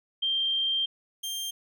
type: tone pair in turn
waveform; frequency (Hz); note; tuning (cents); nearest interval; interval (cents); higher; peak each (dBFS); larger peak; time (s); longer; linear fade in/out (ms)
sine / sawtooth; 3169 / 3181; G7 / G7; +18 / +25; unison; 7; second; -24 / -28; first; 0.22-0.86 / 1.23-1.51; first; 10
effects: none